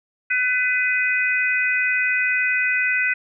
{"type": "harmonic tone", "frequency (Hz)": 501, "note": "B4", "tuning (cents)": 25, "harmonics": [3, 4, 5], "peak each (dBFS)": [-22, -22, -22], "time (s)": [0.3, 3.14], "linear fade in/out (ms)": 10, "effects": []}